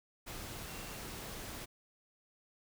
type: tone in noise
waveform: sine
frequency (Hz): 2740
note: F7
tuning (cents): -34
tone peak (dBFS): -56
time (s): 0.67-0.98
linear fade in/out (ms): 20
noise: pink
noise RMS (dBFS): -45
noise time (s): 0.26-1.66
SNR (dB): -14
effects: none